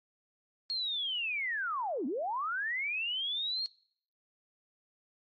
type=linear two-way sweep; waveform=sine; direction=down then up; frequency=4325 to 230 to 4325 Hz; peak=-31 dBFS; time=0.7-3.66 s; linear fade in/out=0 ms; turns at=2.06 s; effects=noise-tail reverb RT60 0.6 s tail -23 dB re dry + MP3 32 kbps